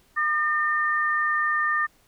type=tone pair together; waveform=sine; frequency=1209.4 / 1812 Hz; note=D#6 / A#6; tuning=-50 / -50 cents; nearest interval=perfect fifth; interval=700 cents; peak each=-24 / -23 dBFS; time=0.16-1.87 s; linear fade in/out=20 ms; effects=pink hiss -61 dBFS RMS until 2.07 s